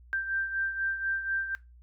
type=beating tone pair; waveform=sine; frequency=1572 / 1576.1 Hz; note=G6 / G6; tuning=+4 / +9 cents; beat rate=4.1 Hz; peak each=-29 / -36 dBFS; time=0.13-1.55 s; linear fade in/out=0 ms; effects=noise-tail reverb RT60 0.2 s tail -18 dB re dry + added 60 Hz sine -51 dBFS peak until 1.82 s